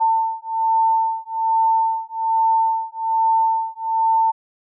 sine beating tone pair, 896 / 897.2 Hz, A5 / A5, +31 / +34 cents, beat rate 1.2 Hz, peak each -19 dBFS, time 0-4.32 s, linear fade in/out 20 ms, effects none

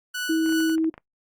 sawtooth tone with tremolo, 1480 Hz, F#6, in tune, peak -22 dBFS, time 0.14-0.76 s, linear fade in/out 10 ms, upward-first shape triangle, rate 2.8 Hz, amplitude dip 60%
sine tone, 321.5 Hz, E4, 43 cents flat, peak -19 dBFS, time 0.29-0.9 s, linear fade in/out 10 ms
clicks, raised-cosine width 0.5 ms, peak -27 dBFS, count 9, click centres 0.461 / 0.493 / 0.524 / 0.604 / 0.696 / 0.781 / 0.844 / 0.941 / 0.979 s
effects noise-tail reverb RT60 0.1 s tail -21 dB re dry + Opus 48 kbps

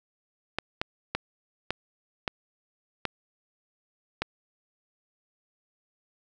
clicks, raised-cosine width 0.3 ms, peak -11 dBFS, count 7, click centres 0.586 / 0.815 / 1.15 / 1.706 / 2.278 / 3.053 / 4.22 s, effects none

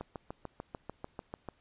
click train, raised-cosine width 1 ms, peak -25 dBFS, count 11, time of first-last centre 0.01-1.487 s, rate 6.77 Hz, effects pink hiss -69 dBFS RMS until 1.6 s + resampled to 8000 Hz

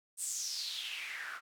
white noise with band-pass filter sweep, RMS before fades -40 dBFS, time 0.17-1.41 s, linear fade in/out 50 ms, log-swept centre 8900 to 1300 Hz, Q 5.5, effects none

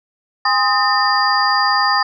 sine tone cluster, 816 / 1039 / 1254 / 1806 / 4803 Hz, G#5 / C6 / D#6 / A6 / D8, -31 / -12 / +13 / +45 / +38 cents, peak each -19 dBFS, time 0.45-2.03 s, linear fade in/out 5 ms, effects none

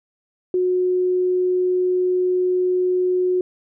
sine tone, 364.7 Hz, F#4, 25 cents flat, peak -16 dBFS, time 0.54-3.41 s, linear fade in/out 2 ms, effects none

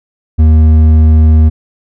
sine tone with hard clipping, 78.5 Hz, D#2, 16 cents sharp, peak -4 dBFS, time 0.38-1.5 s, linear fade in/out 20 ms, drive 6 dB, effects none

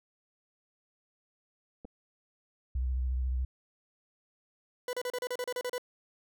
clicks, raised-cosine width 2 ms, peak -33 dBFS, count 2, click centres 1.848 / 1.852 s
sine tone with vibrato, 63.5 Hz, B1, 49 cents sharp, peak -28 dBFS, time 2.75-3.45 s, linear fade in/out 5 ms, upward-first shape triangle, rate 14 Hz, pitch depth 64 cents each way
40% pulse tone bursts, 496.1 Hz, B4, 8 cents sharp, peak -31 dBFS, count 11, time 4.88-5.781 s, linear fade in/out 2 ms, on 51 ms, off 34 ms
effects none

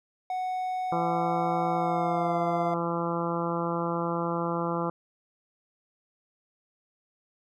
triangle tone with pitch glide, 740 to 694.4 Hz, F#5 to F5, 0 to -10 cents, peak -26 dBFS, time 0.3-2.74 s, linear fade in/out 2 ms, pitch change -110 cents, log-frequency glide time 1.73-2.36 s
harmonic tone, 169.6 Hz, E3, 50 cents sharp, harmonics 1 / 2 / 3 / 4 / 5 / 6 / 7 / 8, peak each -32 / -33 / -33 / -38 / -36 / -36 / -35 / -40 dBFS, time 0.92-4.9 s, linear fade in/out 2 ms
effects none

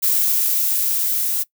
violet noise with level ramp, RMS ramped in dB -17 to -21 dBFS, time 0.02-1.44 s, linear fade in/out 20 ms, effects noise-tail reverb RT60 0.1 s tail -21 dB re dry

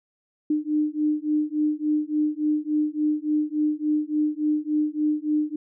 sine beating tone pair, 300.8 / 304.3 Hz, D4 / D#4, +42 / -38 cents, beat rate 3.5 Hz, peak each -24 dBFS, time 0.5-5.56 s, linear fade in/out 5 ms, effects none

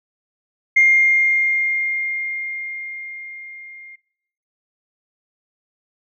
sine tone with level ramp, 2118 Hz, C7, 21 cents sharp, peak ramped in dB -8 to -37 dBFS, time 0.76-3.96 s, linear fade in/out 10 ms, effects noise-tail reverb RT60 0.7 s tail -21 dB re dry + tanh soft clip ceiling -4 dBFS

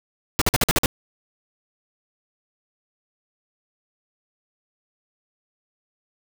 pink noise bursts, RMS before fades -18 dBFS, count 7, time 0.39-0.859 s, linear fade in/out 0 ms, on 25 ms, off 49 ms, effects none

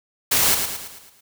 white noise with echo, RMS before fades -18 dBFS, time 0.31-0.55 s, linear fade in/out 10 ms, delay 110 ms, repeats 6, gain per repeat -6 dB, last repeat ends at 1.21 s, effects none

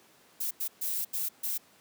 violet noise bursts at uneven times, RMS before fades -32 dBFS, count 5, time 0.4-0.51 / 0.6-0.68 / 0.81-1.05 / 1.13-1.29 / 1.43-1.58 s, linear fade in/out 10 ms, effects pink hiss -60 dBFS RMS until 1.8 s + high-pass 200 Hz 12 dB/octave

